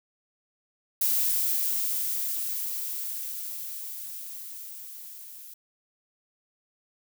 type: noise with level ramp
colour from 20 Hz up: violet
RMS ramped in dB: -24 to -45 dBFS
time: 1.01-5.54 s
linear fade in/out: 5 ms
effects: none